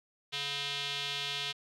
square tone with band-pass filter, 142.1 Hz, C#3, 43 cents sharp, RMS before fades -36 dBFS, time 0.32-1.53 s, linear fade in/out 20 ms, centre 3400 Hz, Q 3.3, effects none

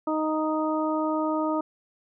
harmonic tone, 311.1 Hz, D#4, in tune, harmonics 1 / 2 / 3 / 4, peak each -26 / -29 / -31 / -32 dBFS, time 0.07-1.61 s, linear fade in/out 5 ms, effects none

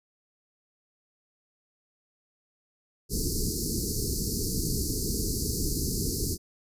pink band-stop noise, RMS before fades -29 dBFS, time 3.09-6.38 s, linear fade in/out 50 ms, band 450 to 4400 Hz, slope 96 dB/octave, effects resampled to 32000 Hz

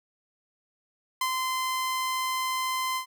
sawtooth tone with ADSR envelope, 1034 Hz, C6, 21 cents flat, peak -20 dBFS, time 1.21-3.06 s, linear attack 4 ms, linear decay 70 ms, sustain -3 dB, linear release 95 ms, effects none

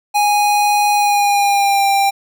square tone with pitch glide, 827 to 791.9 Hz, G#5 to G5, -8 to +17 cents, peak -12 dBFS, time 0.14-2.11 s, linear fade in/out 20 ms, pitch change -75 cents, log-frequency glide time 0.93-1.85 s, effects none

